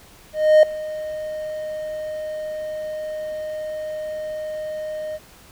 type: tone with ADSR envelope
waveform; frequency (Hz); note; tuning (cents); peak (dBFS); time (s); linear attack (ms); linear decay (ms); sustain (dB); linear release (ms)
triangle; 617; D#5; -15; -5; 0.33-5.19; 300; 3; -19; 38
effects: pink hiss -48 dBFS RMS until 5.51 s